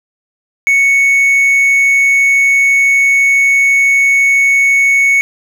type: tone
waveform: triangle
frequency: 2217 Hz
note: C#7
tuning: in tune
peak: -5 dBFS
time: 0.67-5.21 s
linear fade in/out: 0 ms
effects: none